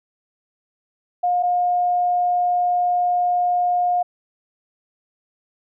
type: tone pair in turn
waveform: sine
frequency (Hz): 713 / 713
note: F5 / F5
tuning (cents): +36 / +36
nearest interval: unison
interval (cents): 0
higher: neither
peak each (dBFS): -16 / -16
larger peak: neither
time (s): 1.23-1.43 / 1.43-4.03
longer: second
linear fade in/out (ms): 10
effects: none